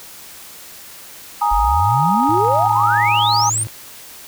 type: chord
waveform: sine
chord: Ab suspended second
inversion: none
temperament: just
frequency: 830.6 / 934.4 / 1245.9 Hz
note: Ab5 / Bb5 / Eb6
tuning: 0 / +4 / +2 cents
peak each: -17 / -18 / -20 dBFS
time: 1.41-3.5 s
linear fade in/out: 10 ms
type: exponential sweep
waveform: sine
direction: up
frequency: 40.9 to 9397 Hz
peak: -17 dBFS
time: 1.51-3.64 s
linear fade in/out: 10 ms
type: click train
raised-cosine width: 0.3 ms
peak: -23 dBFS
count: 43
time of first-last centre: 2.2-3.684 s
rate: 28.3 Hz
type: tone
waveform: triangle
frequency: 110 Hz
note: A2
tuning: in tune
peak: -22 dBFS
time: 2.29-3.67 s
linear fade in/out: 0 ms
effects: white hiss -38 dBFS RMS until 4.27 s